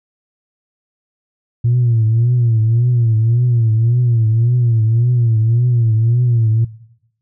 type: tone with vibrato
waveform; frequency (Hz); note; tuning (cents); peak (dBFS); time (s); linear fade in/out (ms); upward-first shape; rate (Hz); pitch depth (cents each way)
sine; 116.54; A#2; 0; -9; 1.64-6.65; 10; triangle; 1.8; 120
effects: noise-tail reverb RT60 0.9 s tail -20 dB re dry + tanh soft clip ceiling -7 dBFS